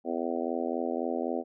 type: harmonic tone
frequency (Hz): 83.8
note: E2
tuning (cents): +29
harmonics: 3 / 4 / 5 / 6 / 7 / 8 / 9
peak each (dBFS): -34 / -35 / -36 / -37 / -37 / -38 / -39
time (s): 0.04-1.44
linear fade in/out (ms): 50
effects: none